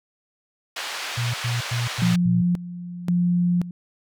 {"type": "band-pass noise", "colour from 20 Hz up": "white", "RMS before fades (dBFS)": -31, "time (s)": [0.76, 2.16], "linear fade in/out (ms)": 5, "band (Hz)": [690, 3900], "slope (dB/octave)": 12}
{"type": "tone bursts", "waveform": "sine", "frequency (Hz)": 120, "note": "B2", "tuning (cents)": -49, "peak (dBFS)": -22, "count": 5, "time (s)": [1.17, 2.42], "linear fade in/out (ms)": 10, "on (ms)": 170, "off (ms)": 100}
{"type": "tone with tremolo", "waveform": "sine", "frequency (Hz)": 176, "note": "F3", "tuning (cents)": 14, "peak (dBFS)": -17, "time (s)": [2.02, 3.71], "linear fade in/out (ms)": 2, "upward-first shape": "square", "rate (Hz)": 0.94, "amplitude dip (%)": 80}
{"effects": []}